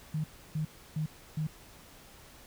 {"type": "tone bursts", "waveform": "sine", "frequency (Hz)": 154.8, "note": "D#3", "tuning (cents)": -9, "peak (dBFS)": -29, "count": 4, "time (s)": [0.14, 1.47], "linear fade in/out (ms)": 5, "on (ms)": 100, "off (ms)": 310, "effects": ["pink hiss -54 dBFS RMS until 2.46 s"]}